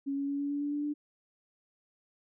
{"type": "tone with pitch steps", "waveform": "sine", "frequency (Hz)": [277.2, 279.6, 282, 284.5, 287, 289.5, 292, 294.5], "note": ["C#4", "C#4", "C#4", "C#4", "D4", "D4", "D4", "D4"], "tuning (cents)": [0, 15, 30, 45, -40, -25, -10, 5], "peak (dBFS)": -30, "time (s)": [0.06, 0.94], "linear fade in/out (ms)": 20, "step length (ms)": 110, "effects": []}